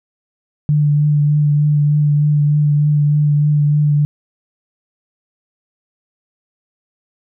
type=tone with vibrato; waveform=sine; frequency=147.9 Hz; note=D3; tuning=13 cents sharp; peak=-10 dBFS; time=0.69-4.05 s; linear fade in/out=0 ms; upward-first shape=triangle; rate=3.3 Hz; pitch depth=21 cents each way; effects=none